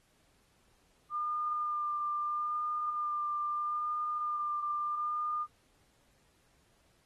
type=tone with vibrato; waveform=sine; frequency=1202 Hz; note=D6; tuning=40 cents sharp; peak=-31 dBFS; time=1.1-5.47 s; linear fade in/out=50 ms; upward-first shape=sine; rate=0.77 Hz; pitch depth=16 cents each way; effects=pink hiss -70 dBFS RMS until 7.05 s + AAC 32 kbps

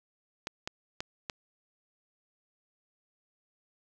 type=clicks; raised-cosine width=0.2 ms; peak=-17 dBFS; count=4; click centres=0.471 / 0.675 / 1.005 / 1.298 s; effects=none

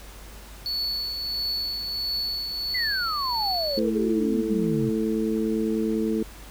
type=tone with tremolo; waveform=triangle; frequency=4435 Hz; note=C#8; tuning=in tune; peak=-23 dBFS; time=0.66-3.79 s; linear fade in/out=0 ms; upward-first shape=triangle; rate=1.5 Hz; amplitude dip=45%
type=exponential sweep; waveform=sine; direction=down; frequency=2067 to 123.47 Hz; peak=-26 dBFS; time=2.74-4.9 s; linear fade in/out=10 ms
type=harmonic tone; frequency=110 Hz; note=A2; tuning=in tune; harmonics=2 / 3 / 4; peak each=-25 / -27 / -28 dBFS; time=3.77-6.23 s; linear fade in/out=5 ms
effects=added 50 Hz sine -43 dBFS peak until 6.5 s + pink hiss -46 dBFS RMS until 6.5 s

